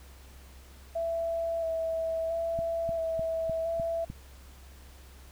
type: tone with vibrato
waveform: sine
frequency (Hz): 659.3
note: E5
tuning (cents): 0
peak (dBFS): -28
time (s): 0.95-4.05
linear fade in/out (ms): 10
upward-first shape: square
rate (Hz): 0.74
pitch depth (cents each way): 16
type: click train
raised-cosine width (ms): 5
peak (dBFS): -25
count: 6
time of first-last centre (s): 2.59-4.101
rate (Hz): 3.31
effects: added 66 Hz sine -49 dBFS peak until 5.31 s + pink hiss -56 dBFS RMS until 5.31 s